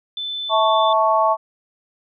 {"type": "tone", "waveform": "sine", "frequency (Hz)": 3520, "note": "A7", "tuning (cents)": 0, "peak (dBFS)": -24, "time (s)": [0.17, 0.93], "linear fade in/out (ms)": 2}
{"type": "chord", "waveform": "sine", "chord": "A major", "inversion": "second", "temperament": "equal with one note detuned", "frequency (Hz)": [651.3, 880, 1108.7], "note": ["E5", "A5", "C#6"], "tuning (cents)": [-21, 0, 0], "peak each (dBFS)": -18, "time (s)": [0.49, 1.37], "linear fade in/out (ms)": 50}
{"effects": []}